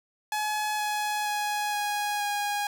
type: tone with pitch steps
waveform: sawtooth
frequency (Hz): 848 / 841.2 / 834.4 / 827.7 / 821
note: G#5 / G#5 / G#5 / G#5 / G#5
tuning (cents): +36 / +22 / +8 / -6 / -20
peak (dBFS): -23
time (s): 0.32-2.67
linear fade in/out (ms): 2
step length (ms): 470
effects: none